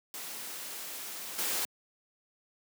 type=noise with level steps; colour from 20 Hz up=white; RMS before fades=-41 / -32 dBFS; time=0.14-1.65 s; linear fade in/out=0 ms; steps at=1.38 s; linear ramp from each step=10 ms; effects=high-pass 200 Hz 12 dB/octave